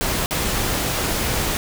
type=noise with dropouts; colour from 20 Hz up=pink; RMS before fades=-22 dBFS; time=0.01-1.57 s; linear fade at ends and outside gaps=0 ms; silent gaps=0.26-0.309 s; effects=none